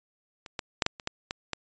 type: clicks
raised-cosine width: 0.2 ms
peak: -25 / -14 / -6 / -6 / -23 / -12 / -14 / -13 dBFS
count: 8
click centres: 0.462 / 0.592 / 0.822 / 0.864 / 0.998 / 1.074 / 1.309 / 1.533 s
effects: resampled to 16000 Hz